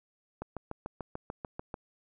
click train, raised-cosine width 1 ms, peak -23 dBFS, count 10, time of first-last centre 0.42-1.742 s, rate 6.81 Hz, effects none

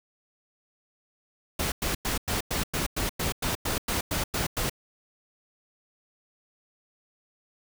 pink noise bursts, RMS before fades -28 dBFS, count 14, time 1.59-4.697 s, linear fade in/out 5 ms, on 130 ms, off 99 ms, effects none

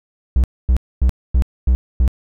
triangle tone bursts, 62.5 Hz, B1, 21 cents sharp, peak -8 dBFS, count 6, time 0.36-2.078 s, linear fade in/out 0 ms, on 78 ms, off 250 ms, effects none

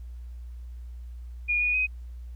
sine tone with pitch steps, 2436 / 2459 / 2513 Hz, D#7 / D#7 / D#7, -37 / -21 / +17 cents, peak -22 dBFS, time 1.48-1.87 s, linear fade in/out 20 ms, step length 130 ms, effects added 60 Hz sine -37 dBFS peak until 2.35 s + pink hiss -67 dBFS RMS until 2.35 s

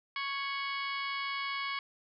harmonic tone with a mistuned harmonic, 554.4 Hz, C#5, in tune, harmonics 2 / 3 / 4 / 5 / 6 / 7 / 8 / 9, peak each -37 / -44 / -37 / -46 / -44 / -54 / -46 / -52 dBFS, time 0.16-1.79 s, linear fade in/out 2 ms, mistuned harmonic 5, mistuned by +91 cents, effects none

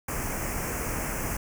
pink band-stop noise, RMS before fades -31 dBFS, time 0.08-1.37 s, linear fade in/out 5 ms, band 2600 to 5600 Hz, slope 48 dB/octave, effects none

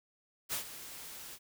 white noise with ADSR envelope, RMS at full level -34 dBFS, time 0.49-1.39 s, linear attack 38 ms, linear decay 110 ms, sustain -13 dB, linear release 52 ms, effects none

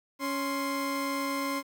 30% pulse tone pair together, 277.9 / 1049.2 Hz, C#4 / C6, +4 / +4 cents, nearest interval octave + major seventh, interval 2300 cents, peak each -29 / -30 dBFS, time 0.19-1.63 s, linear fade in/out 50 ms, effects 10-bit

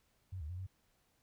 sine tone with pitch steps, 93.2 / 75.4 / 89.8 / 94 Hz, F#2 / D2 / F2 / F#2, +13 / +46 / +49 / +28 cents, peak -40 dBFS, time 0.32-0.668 s, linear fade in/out 10 ms, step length 87 ms, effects pink hiss -75 dBFS RMS until 1.22 s

